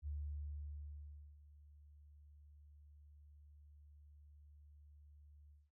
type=tone with ADSR envelope; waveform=sine; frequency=73.42 Hz; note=D2; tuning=in tune; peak=-40 dBFS; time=0.02-5.71 s; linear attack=50 ms; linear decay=1300 ms; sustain=-19 dB; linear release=200 ms; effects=none